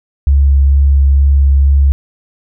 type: tone with vibrato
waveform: sine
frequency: 69.3 Hz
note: C#2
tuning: in tune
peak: -5 dBFS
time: 0.27-1.92 s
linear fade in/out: 0 ms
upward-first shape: sine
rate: 2.2 Hz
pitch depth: 12 cents each way
effects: none